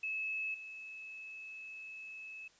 sine tone with level steps, 2595 Hz, E7, 28 cents flat, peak -35 / -45 dBFS, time 0.03-2.48 s, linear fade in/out 5 ms, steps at 0.54 s, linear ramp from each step 5 ms, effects white hiss -66 dBFS RMS until 2.59 s + resampled to 16000 Hz

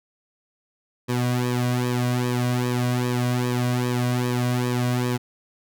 sawtooth tone with flanger, 123.47 Hz, B2, in tune, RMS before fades -23 dBFS, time 1.08-5.18 s, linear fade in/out 20 ms, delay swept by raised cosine 1.4 to 2.33 ms, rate 2.5 Hz, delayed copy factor -0.95, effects none

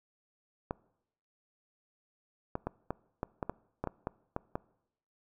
clicks, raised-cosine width 1 ms, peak -19 dBFS, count 12, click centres 0.709 / 2.554 / 2.67 / 2.906 / 3.231 / 3.428 / 3.496 / 3.84 / 3.873 / 4.071 / 4.364 / 4.555 s, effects noise-tail reverb RT60 0.8 s tail -23 dB re dry

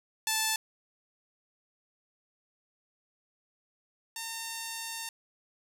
5% pulse tone pair in turn, 878 / 909.5 Hz, A5 / A#5, -4 / -43 cents, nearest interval minor second, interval 61 cents, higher second, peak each -15 / -24 dBFS, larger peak first, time 0.27-0.56 / 4.16-5.09 s, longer second, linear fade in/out 2 ms, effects none

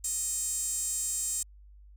sawtooth tone with high-pass filter, 622.3 Hz, D#5, in tune, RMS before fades -32 dBFS, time 0.04-1.43 s, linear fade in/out 5 ms, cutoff 7700 Hz, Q 7.2, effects added 50 Hz sine -50 dBFS peak until 1.96 s

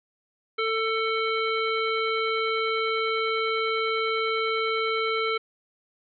harmonic tone, 445 Hz, A4, 20 cents sharp, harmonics 1 / 3 / 5 / 7 / 9, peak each -27 / -28 / -30 / -35 / -37 dBFS, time 0.58-5.38 s, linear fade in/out 10 ms, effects none

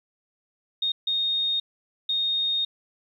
sine tone bursts at uneven times, 3701 Hz, A#7, 13 cents flat, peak -22 dBFS, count 3, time 0.82-0.92 / 1.07-1.6 / 2.09-2.65 s, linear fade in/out 5 ms, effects 10-bit

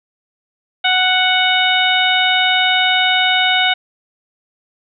harmonic tone, 740 Hz, F#5, in tune, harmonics 1 / 2 / 3 / 4 / 5, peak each -18 / -18 / -18 / -18 / -18 dBFS, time 0.84-3.74 s, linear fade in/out 10 ms, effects none

